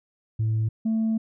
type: tone pair in turn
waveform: sine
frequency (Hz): 110.3 / 222.1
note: A2 / A3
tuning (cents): +5 / +16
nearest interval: octave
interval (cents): 1211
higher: second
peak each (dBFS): -19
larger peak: neither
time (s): 0.39-0.69 / 0.85-1.18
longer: second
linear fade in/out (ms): 10
effects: tanh soft clip ceiling -19 dBFS